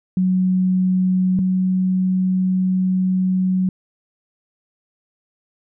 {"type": "tone pair in turn", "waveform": "sine", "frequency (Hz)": [185, 185.78], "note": ["F#3", "F#3"], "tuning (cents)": [0, 7], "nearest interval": "unison", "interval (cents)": 7, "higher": "second", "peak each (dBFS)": [-14, -15], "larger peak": "first", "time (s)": [[0.17, 1.39], [1.39, 3.69]], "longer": "second", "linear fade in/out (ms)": 2, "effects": []}